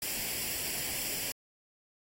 white noise with comb filter, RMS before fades -35 dBFS, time 0.02-1.32 s, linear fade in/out 2 ms, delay 0.39 ms, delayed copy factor +0.65, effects AAC 48 kbps

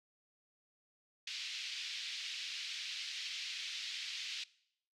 pink band-pass noise, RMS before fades -43 dBFS, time 1.27-4.44 s, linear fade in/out 5 ms, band 2500 to 5000 Hz, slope 24 dB/octave, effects noise-tail reverb RT60 0.7 s tail -21 dB re dry

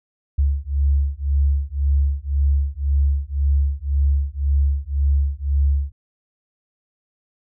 sine beating tone pair, 69.3 / 71.2 Hz, C#2 / C#2, 0 / +47 cents, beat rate 1.9 Hz, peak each -19 dBFS, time 0.38-5.92 s, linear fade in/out 10 ms, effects none

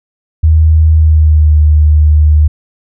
sine tone with pitch glide, 79 to 76 Hz, D#2 to D#2, +27 to -40 cents, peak -3 dBFS, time 0.43-2.48 s, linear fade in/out 10 ms, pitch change -67 cents, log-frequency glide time 0.93-1.55 s, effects none

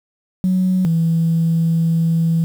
sine tone pair in turn, 185 / 164.82 Hz, F#3 / E3, 0 / 0 cents, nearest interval major second, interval 200 cents, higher first, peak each -12 dBFS, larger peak neither, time 0.44-0.85 / 0.85-2.44 s, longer second, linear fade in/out 0 ms, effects tanh soft clip ceiling -9 dBFS + 7-bit

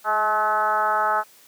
sine tone with frequency modulation, 1071 Hz, C6, 40 cents sharp, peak -18 dBFS, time 0.04-1.24 s, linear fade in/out 50 ms, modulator 216 Hz, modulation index 1.9, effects white hiss -52 dBFS RMS until 1.47 s + high-pass 150 Hz 12 dB/octave

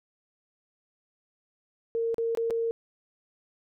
sine tone with dropouts, 459.2 Hz, A#4, 26 cents flat, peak -25 dBFS, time 1.95-2.71 s, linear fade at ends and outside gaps 0 ms, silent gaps 2.144-2.182 / 2.35-2.373 / 2.501-2.507 s, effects none

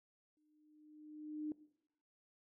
sine tone with exponential growth, 303.8 Hz, D#4, 41 cents flat, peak -37 dBFS, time 0.37-1.52 s, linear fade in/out 1 ms, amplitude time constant 250 ms, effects noise-tail reverb RT60 0.8 s tail -19 dB re dry

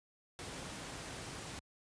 pink noise, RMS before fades -45 dBFS, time 0.39-1.59 s, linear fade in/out 0 ms, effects high-pass 60 Hz 12 dB/octave + resampled to 22050 Hz

